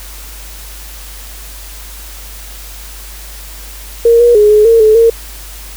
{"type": "tone with pitch steps", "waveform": "sine", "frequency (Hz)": [465.7, 477.2, 418.7, 423.2, 457.3, 432.9, 459], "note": ["A#4", "A#4", "G#4", "G#4", "A#4", "A4", "A#4"], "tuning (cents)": [-2, 41, 14, 33, -33, -28, -27], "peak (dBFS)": -3, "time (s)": [4.05, 5.1], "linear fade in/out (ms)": 5, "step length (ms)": 150, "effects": ["added 50 Hz sine -29 dBFS peak until 5.76 s", "white hiss -32 dBFS RMS until 5.76 s"]}